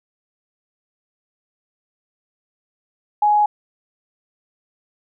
sine tone, 836 Hz, G#5, 11 cents sharp, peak -12 dBFS, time 3.22-3.46 s, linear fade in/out 5 ms, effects none

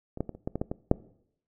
clicks, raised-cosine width 2 ms, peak -24 / -15 / -22 / -30 / -17 / -17 / -15 / -18 / -6 dBFS, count 9, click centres 0.174 / 0.206 / 0.293 / 0.35 / 0.475 / 0.556 / 0.615 / 0.715 / 0.914 s, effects noise-tail reverb RT60 0.7 s tail -21 dB re dry

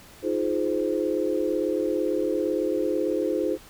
sine tone cluster, 314 / 351.9 / 420.3 / 519 Hz, D#4 / F4 / G#4 / C5, +16 / +13 / +21 / -14 cents, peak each -28 dBFS, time 0.22-3.58 s, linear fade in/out 50 ms, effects pink hiss -49 dBFS RMS until 3.69 s

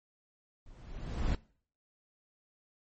brown noise with level ramp, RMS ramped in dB -55 to -27 dBFS, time 0.66-1.35 s, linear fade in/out 2 ms, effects noise-tail reverb RT60 0.5 s tail -22 dB re dry + MP3 32 kbps

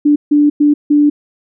sine tone bursts at uneven times, 293.7 Hz, D4, in tune, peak -6 dBFS, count 4, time 0.05-0.16 / 0.31-0.5 / 0.6-0.74 / 0.9-1.1 s, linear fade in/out 10 ms, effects none

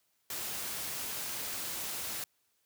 white noise, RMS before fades -38 dBFS, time 0.3-2.24 s, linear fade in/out 2 ms, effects white hiss -75 dBFS RMS until 2.65 s + high-pass 60 Hz 12 dB/octave

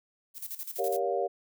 violet noise with tremolo, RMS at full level -37 dBFS, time 0.34-1 s, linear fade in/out 50 ms, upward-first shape square, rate 12 Hz, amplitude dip 75%
sine chord, G half-diminished seventh, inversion none, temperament just, 392 / 470.4 / 564.5 / 705.6 Hz, G4 / Bb4 / Db5 / F5, 0 / +16 / +31 / +18 cents, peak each -32 dBFS, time 0.78-1.28 s, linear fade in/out 20 ms
effects none

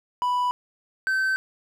triangle tone pair in turn, 987.8 / 1542.3 Hz, B5 / G6, 0 / -29 cents, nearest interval minor sixth, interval 771 cents, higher second, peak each -19 dBFS, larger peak neither, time 0.22-0.51 / 1.07-1.36 s, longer neither, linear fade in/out 0 ms, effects none

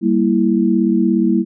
sine chord, E diminished, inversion first, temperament equal, 196 / 233.1 / 329.6 Hz, G3 / Bb3 / E4, 0 / 0 / 0 cents, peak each -16 dBFS, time 0.01-1.45 s, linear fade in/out 50 ms, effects none

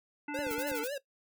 harmonic tone, 293 Hz, D4, 4 cents flat, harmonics 1 / 3 / 5 / 7 / 9, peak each -37 / -42 / -44 / -45 / -47 dBFS, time 0.28-0.84 s, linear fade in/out 5 ms
square tone with vibrato, 508 Hz, B4, 49 cents sharp, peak -35 dBFS, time 0.34-0.98 s, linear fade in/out 5 ms, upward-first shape triangle, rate 3.8 Hz, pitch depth 270 cents each way
clicks, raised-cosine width 2 ms, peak -32 dBFS, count 5, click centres 0.39 / 0.468 / 0.512 / 0.582 / 0.717 s
blue noise bursts, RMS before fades -41 dBFS, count 5, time 0.5-0.88 s, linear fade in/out 10 ms, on 52 ms, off 30 ms
effects noise-tail reverb RT60 0.1 s tail -17 dB re dry

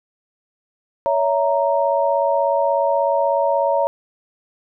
sine chord, A# diminished, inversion first, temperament equal with one note detuned, 562.8 / 659.3 / 932.3 Hz, C#5 / E5 / A#5, +26 / 0 / 0 cents, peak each -18 / -21 / -20 dBFS, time 1.06-3.87 s, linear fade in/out 0 ms, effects none

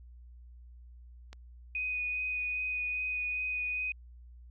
click, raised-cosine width 0.2 ms, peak -30 dBFS, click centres 1.33 s
sine tone with vibrato, 2489 Hz, D#7, in tune, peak -31 dBFS, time 1.75-3.92 s, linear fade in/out 2 ms, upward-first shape sine, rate 2.5 Hz, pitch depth 11 cents each way
effects added 60 Hz sine -49 dBFS peak until 4.5 s

